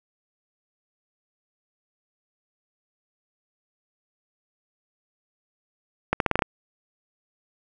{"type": "accelerating click train", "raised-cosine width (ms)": 0.5, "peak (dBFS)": -5, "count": 7, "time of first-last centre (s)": [6.13, 6.422], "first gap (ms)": 72, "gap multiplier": 0.84, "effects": []}